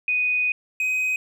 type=tone pair in turn; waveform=sine / triangle; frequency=2488 / 2515 Hz; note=D#7 / D#7; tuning=-1 / +18 cents; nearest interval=unison; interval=19 cents; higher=second; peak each=-19 dBFS; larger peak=neither; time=0.08-0.52 / 0.8-1.16 s; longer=first; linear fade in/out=2 ms; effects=none